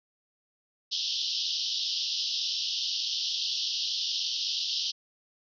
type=band-pass noise; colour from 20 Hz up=white; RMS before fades=-31 dBFS; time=0.91-4.92 s; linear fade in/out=20 ms; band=2900 to 5600 Hz; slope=96 dB/octave; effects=none